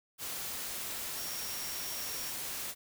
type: tone in noise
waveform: sine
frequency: 5588 Hz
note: F8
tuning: in tune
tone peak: -43 dBFS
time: 1.14-2.33 s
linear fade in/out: 50 ms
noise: white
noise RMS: -39 dBFS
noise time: 0.18-2.75 s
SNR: -7 dB
effects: none